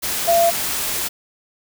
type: tone in noise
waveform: sine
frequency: 679 Hz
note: F5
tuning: 49 cents flat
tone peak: -12 dBFS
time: 0.27-0.51 s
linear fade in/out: 20 ms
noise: white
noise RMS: -23 dBFS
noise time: 0.02-1.09 s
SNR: +8 dB
effects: none